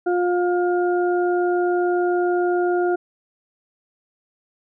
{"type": "harmonic tone", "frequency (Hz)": 354.6, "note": "F4", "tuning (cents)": 26, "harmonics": [1, 2, 4], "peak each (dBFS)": [-18, -24, -30], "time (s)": [0.06, 2.96], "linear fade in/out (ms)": 10, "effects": []}